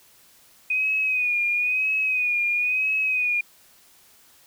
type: tone with vibrato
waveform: sine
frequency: 2489 Hz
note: D#7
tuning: in tune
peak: -20 dBFS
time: 0.7-3.41 s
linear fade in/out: 5 ms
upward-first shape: sine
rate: 1 Hz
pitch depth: 54 cents each way
effects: white hiss -55 dBFS RMS until 4.46 s